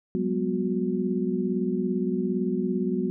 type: tone cluster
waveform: sine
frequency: 184.1 / 201.7 / 245.4 / 365.7 Hz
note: F#3 / G3 / B3 / F#4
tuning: -8 / +50 / -11 / -20 cents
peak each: -29 dBFS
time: 0.15-3.1 s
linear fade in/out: 0 ms
effects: none